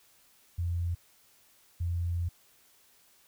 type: tone bursts at uneven times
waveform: sine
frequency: 86.2 Hz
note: F2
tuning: 22 cents flat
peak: -28 dBFS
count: 2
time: 0.58-0.95 / 1.8-2.29 s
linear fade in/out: 10 ms
effects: white hiss -63 dBFS RMS until 3.27 s